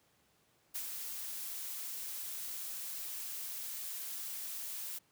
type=noise with ADSR envelope; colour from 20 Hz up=blue; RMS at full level=-38 dBFS; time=0.74-4.99 s; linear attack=18 ms; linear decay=66 ms; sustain=-4 dB; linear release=14 ms; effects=pink hiss -71 dBFS RMS until 5.11 s + high-pass 100 Hz 12 dB/octave